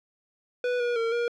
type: tone with pitch steps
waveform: square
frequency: 492.8 / 481.4 / 457.3 / 474.3 Hz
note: B4 / B4 / A#4 / A#4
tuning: -4 / -44 / -33 / +30 cents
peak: -25 dBFS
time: 0.64-1.28 s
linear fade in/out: 2 ms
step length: 160 ms
effects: low-pass 3000 Hz 12 dB/octave + 11-bit